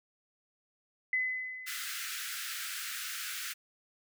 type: tone with exponential decay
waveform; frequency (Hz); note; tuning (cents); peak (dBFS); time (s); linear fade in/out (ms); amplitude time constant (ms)
sine; 2022; B6; +40; -26; 1.13-2.38; 2; 270
type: high-pass noise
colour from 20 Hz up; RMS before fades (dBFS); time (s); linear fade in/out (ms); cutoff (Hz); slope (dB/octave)
pink; -39; 1.66-3.54; 20; 1300; 96
effects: none